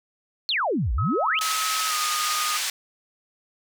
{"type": "exponential two-way sweep", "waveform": "sine", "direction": "down then up", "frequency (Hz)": [4435, 49.77, 3237], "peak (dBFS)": -21, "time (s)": [0.49, 1.39], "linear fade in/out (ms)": 0, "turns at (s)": 0.93}
{"type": "tone with pitch glide", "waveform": "sine", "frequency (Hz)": [1281, 1233.1], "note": ["E6", "D#6"], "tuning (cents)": [-50, -16], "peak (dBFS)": -26, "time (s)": [0.98, 2.57], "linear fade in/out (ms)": 5, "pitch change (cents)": -66, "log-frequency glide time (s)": [1.88, 1.93]}
{"type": "band-pass noise", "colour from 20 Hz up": "white", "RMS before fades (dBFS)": -27, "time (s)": [1.41, 2.7], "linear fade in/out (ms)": 2, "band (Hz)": [1300, 6900], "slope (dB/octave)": 12}
{"effects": []}